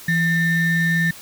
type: ring-modulated tone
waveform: triangle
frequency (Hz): 981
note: B5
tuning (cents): -12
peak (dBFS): -11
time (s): 0.08-1.11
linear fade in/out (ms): 5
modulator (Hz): 814
effects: white hiss -40 dBFS RMS until 1.21 s